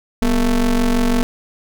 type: ring-modulated tone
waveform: square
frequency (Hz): 110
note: A2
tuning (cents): 0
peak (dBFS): -11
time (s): 0.22-1.23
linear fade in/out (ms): 0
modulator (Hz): 133
effects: none